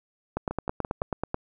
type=two click trains; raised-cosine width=1 ms; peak=-17 / -13 dBFS; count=4 / 10; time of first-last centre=0.51-1.018 / 0.37-1.344 s; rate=5.91 / 9.24 Hz; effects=none